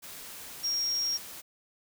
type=tone in noise; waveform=sine; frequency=5588 Hz; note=F8; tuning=in tune; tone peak=-27 dBFS; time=0.63-1.18 s; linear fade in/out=20 ms; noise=white; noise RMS=-44 dBFS; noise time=0.02-1.42 s; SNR=+14 dB; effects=none